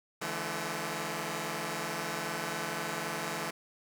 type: tone cluster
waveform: 5% pulse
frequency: 147.6 / 167.8 / 215.8 / 767 Hz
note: D3 / E3 / A3 / G5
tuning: +9 / +31 / -33 / -38 cents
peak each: -29 / -26 / -27 / -34 dBFS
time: 0.21-3.51 s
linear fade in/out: 10 ms
effects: none